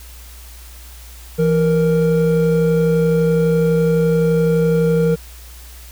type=tone pair together; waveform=triangle; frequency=166.02 / 466.2 Hz; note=E3 / A#4; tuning=+13 / 0 cents; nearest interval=octave + tritone; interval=1787 cents; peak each=-13 dBFS; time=1.38-5.16 s; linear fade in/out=20 ms; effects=added 60 Hz sine -36 dBFS peak until 5.91 s + white hiss -42 dBFS RMS until 5.91 s